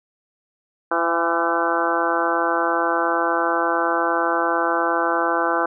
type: harmonic tone with a mistuned harmonic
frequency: 168.6 Hz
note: E3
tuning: 39 cents sharp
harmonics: 2 / 3 / 4 / 5 / 6 / 7 / 8 / 9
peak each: -26 / -26 / -26 / -26 / -26 / -26 / -26 / -26 dBFS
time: 0.91-5.66 s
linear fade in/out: 5 ms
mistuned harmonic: 5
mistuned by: -26 cents
effects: none